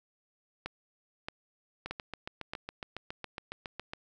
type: two click trains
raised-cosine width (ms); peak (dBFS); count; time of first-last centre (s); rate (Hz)
0.3; -22 / -20; 16 / 4; 1.86-3.935 / 0.66-2.535; 7.23 / 1.6
effects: none